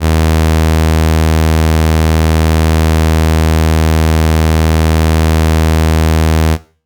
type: tone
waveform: sawtooth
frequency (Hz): 79.6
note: D#2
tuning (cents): +40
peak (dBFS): -4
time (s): 0-6.58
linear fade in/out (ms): 50
effects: noise-tail reverb RT60 0.4 s tail -17 dB re dry